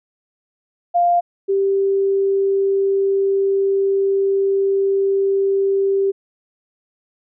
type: tone pair in turn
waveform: sine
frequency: 698.5 / 392 Hz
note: F5 / G4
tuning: 0 / 0 cents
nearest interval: minor seventh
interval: 1000 cents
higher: first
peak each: -12 / -14 dBFS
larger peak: first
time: 0.94-1.21 / 1.48-6.12 s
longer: second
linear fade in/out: 20 ms
effects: none